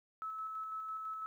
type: tone with tremolo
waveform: sine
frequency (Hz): 1300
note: E6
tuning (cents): -24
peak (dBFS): -38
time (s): 0.22-1.26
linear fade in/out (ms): 0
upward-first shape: square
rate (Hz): 6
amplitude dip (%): 25
effects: 12-bit